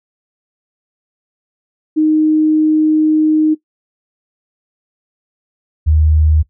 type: tone pair in turn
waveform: sine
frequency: 310 / 77.5 Hz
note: D#4 / D#2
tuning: -6 / -6 cents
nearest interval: 2 octaves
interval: 2400 cents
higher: first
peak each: -8 dBFS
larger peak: neither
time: 1.96-3.55 / 5.86-6.43 s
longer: first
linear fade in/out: 20 ms
effects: noise-tail reverb RT60 0.1 s tail -17 dB re dry